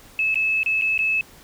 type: tone with dropouts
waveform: sine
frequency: 2600 Hz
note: E7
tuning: 24 cents flat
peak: -18 dBFS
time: 0.19-1.21 s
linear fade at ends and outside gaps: 1 ms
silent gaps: 0.344-0.356 / 0.632-0.661 / 0.813-0.82 / 0.978-0.99 s
effects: pink hiss -48 dBFS RMS until 1.43 s